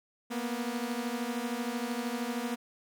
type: beating tone pair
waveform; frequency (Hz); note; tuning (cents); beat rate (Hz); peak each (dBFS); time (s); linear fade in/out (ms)
sawtooth; 233.1 / 246.1; A#3 / B3; 0 / -6; 13; -31; 0.3-2.56; 20
effects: none